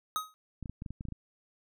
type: tone with exponential decay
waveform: square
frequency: 1262 Hz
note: D#6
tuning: 24 cents sharp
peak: -27 dBFS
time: 0.16-0.34 s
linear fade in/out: 0 ms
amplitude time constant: 39 ms
type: clicks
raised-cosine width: 5 ms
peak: -27 dBFS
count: 10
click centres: 0.627 / 0.658 / 0.696 / 0.821 / 0.862 / 0.906 / 1.009 / 1.053 / 1.086 / 1.123 s
effects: none